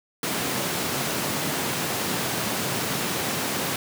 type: high-pass noise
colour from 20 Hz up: pink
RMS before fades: -27 dBFS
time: 0.23-3.76 s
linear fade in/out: 2 ms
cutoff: 120 Hz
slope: 24 dB/octave
effects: none